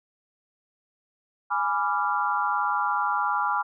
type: chord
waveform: sine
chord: G# diminished seventh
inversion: none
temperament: equal with one note detuned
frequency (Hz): 830.6 / 987.8 / 1174.7 / 1383.3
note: G#5 / B5 / D6 / F6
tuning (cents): 0 / 0 / 0 / -17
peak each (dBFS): -28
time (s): 1.5-3.63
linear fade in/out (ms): 20
effects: none